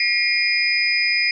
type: tone cluster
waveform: sine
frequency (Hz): 1926 / 2132 / 2418 / 4991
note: B6 / C7 / D7 / D#8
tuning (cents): -44 / +32 / +50 / +5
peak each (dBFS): -26 / -22 / -21 / -21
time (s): 0-1.31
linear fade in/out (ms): 2
effects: none